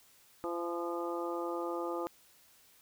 harmonic tone with a mistuned harmonic, 171.2 Hz, F3, 34 cents flat, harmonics 2 / 3 / 4 / 5 / 6 / 7, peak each -37 / -39 / -45 / -43 / -48 / -42 dBFS, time 0.44-2.07 s, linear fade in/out 0 ms, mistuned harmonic 7, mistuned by +28 cents, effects white hiss -63 dBFS RMS until 2.81 s

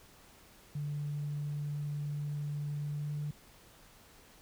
sine tone with pitch glide, 146.3 to 147.74 Hz, D3 to D3, -6 to +11 cents, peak -33 dBFS, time 0.75-3.31 s, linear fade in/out 5 ms, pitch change +17 cents, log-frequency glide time 2.86-3.16 s, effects tanh soft clip ceiling -29 dBFS + pink hiss -59 dBFS RMS until 4.41 s

